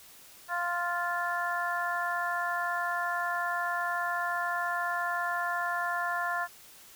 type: harmonic tone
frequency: 349.2 Hz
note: F4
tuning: in tune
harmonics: 2 / 3 / 4 / 5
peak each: -34 / -34 / -34 / -34 dBFS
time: 0.48-6.48 s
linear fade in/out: 50 ms
effects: white hiss -53 dBFS RMS until 6.95 s